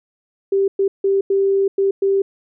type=tone bursts at uneven times; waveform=sine; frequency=392 Hz; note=G4; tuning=in tune; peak=-13 dBFS; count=6; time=0.52-0.68 / 0.79-0.88 / 1.04-1.21 / 1.3-1.68 / 1.78-1.91 / 2.02-2.22 s; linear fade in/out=5 ms; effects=none

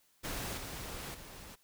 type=noise with level steps; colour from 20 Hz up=pink; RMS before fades=-39 / -43 / -50 dBFS; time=0.23-1.56 s; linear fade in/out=20 ms; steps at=0.57 / 1.14 s; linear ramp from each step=5 ms; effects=white hiss -70 dBFS RMS until 1.63 s

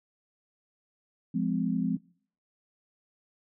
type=chord; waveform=sine; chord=F minor; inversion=none; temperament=equal with one note detuned; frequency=174.61 / 207.7 / 257.1 Hz; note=F3 / Ab3 / C4; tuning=0 / 0 / -30 cents; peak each=-30 dBFS; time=1.34-1.97 s; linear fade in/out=10 ms; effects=noise-tail reverb RT60 0.5 s tail -21 dB re dry

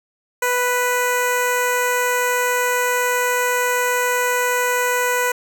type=tone with notch filter; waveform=10% pulse; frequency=493.9 Hz; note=B4; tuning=in tune; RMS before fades=-19 dBFS; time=0.42-5.32 s; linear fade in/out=5 ms; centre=3400 Hz; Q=1.3; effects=none

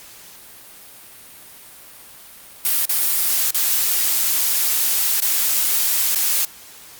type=noise with dropouts; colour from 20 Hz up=blue; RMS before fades=-18 dBFS; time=2.65-6.45 s; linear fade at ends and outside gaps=2 ms; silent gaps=2.854-2.893 / 3.507-3.545 / 5.203-5.22 / 6.149-6.157 s; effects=white hiss -42 dBFS RMS until 6.99 s + Opus 48 kbps

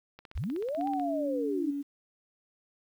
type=click train; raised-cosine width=0.3 ms; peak=-31 dBFS; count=14; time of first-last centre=0.19-0.997 s; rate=16.1 Hz
type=linear two-way sweep; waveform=sine; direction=up then down; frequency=37.64 to 807 to 282.1 Hz; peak=-30 dBFS; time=0.35-1.71 s; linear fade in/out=10 ms; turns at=0.88 s
type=tone with vibrato; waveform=sine; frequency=285.6 Hz; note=D4; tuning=48 cents flat; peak=-31 dBFS; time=0.77-1.83 s; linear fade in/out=20 ms; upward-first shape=square; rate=2.8 Hz; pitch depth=10 cents each way
effects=10-bit

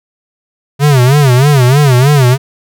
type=tone with vibrato; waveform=square; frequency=135.1 Hz; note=C#3; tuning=44 cents flat; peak=-5 dBFS; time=0.79-2.38 s; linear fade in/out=50 ms; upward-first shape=sine; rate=3.2 Hz; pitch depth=170 cents each way; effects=none

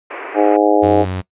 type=band-pass noise; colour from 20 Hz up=pink; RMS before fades=-29 dBFS; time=0.1-0.57 s; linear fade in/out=10 ms; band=330 to 2500 Hz; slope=48 dB/octave
type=harmonic tone; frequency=103.83 Hz; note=G#2; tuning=in tune; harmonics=3 / 4 / 5 / 6 / 7 / 8; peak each=-15 / -16 / -17 / -18 / -18 / -19 dBFS; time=0.34-1.06 s; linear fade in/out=50 ms
type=tone; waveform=sawtooth; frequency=92.5 Hz; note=F#2; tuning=in tune; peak=-16 dBFS; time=0.82-1.22 s; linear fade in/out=20 ms
effects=noise-tail reverb RT60 0.1 s tail -20 dB re dry + resampled to 8000 Hz

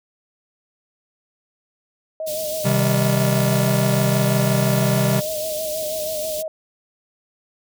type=tone with vibrato; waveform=sine; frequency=622.3 Hz; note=D#5; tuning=in tune; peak=-24 dBFS; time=2.2-6.48 s; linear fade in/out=2 ms; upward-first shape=sine; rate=6.2 Hz; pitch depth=44 cents each way
type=band-stop noise; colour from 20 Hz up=white; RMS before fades=-30 dBFS; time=2.26-6.43 s; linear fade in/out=20 ms; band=590 to 3100 Hz; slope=24 dB/octave
type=chord; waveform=square; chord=C minor; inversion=none; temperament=just; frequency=130.81 / 156.98 / 196.22 Hz; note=C3 / Eb3 / G3; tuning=0 / +16 / +2 cents; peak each=-20 / -25 / -22 dBFS; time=2.64-5.21 s; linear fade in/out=20 ms
effects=none

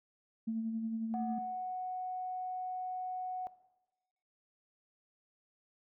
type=tone with tremolo; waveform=sine; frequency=224.4 Hz; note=A3; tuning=34 cents sharp; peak=-31 dBFS; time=0.47-1.39 s; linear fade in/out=10 ms; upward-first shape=sine; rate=11 Hz; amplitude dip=35%
type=tone; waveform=sine; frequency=738 Hz; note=F#5; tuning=5 cents flat; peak=-35 dBFS; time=1.14-3.47 s; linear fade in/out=0 ms
effects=noise-tail reverb RT60 1.0 s tail -17 dB re dry + tanh soft clip ceiling -25 dBFS

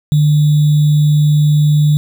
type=tone with sample-and-hold; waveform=sine; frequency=150 Hz; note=D3; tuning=37 cents sharp; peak=-7 dBFS; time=0.12-1.97 s; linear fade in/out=0 ms; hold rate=3675 Hz; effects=none

